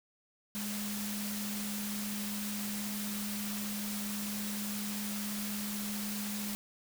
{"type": "tone in noise", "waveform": "sine", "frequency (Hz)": 206.8, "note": "G#3", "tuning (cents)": -7, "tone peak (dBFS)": -37, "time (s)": [0.55, 6.55], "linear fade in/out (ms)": 0, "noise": "white", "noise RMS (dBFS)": -40, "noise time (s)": [0.55, 6.55], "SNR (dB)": 0, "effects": []}